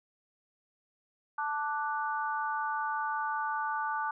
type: chord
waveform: sine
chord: D major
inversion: second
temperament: equal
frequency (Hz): 880 / 1174.7 / 1480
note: A5 / D6 / F#6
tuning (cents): 0 / 0 / 0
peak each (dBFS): -33 / -35 / -36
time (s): 1.38-4.11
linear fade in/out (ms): 5
effects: none